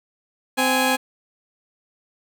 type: tone pair together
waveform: 15% pulse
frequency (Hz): 258.8 / 830.7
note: C4 / G#5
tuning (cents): -19 / 0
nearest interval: octave + minor sixth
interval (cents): 2019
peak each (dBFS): -14 / -14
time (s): 0.57-0.97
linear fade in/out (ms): 20
effects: none